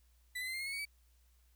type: tone with pitch steps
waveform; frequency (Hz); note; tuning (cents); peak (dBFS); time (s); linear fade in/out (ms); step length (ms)
35% pulse; 1985 / 2026 / 2067 / 2109 / 2152 / 2196 / 2241 / 2287; B6 / B6 / C7 / C7 / C7 / C#7 / C#7 / D7; +8 / +44 / -22 / +13 / +48 / -17 / +18 / -47; -36; 0.35-0.854; 10; 63
effects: added 60 Hz sine -65 dBFS peak until 1.55 s + white hiss -75 dBFS RMS until 1.55 s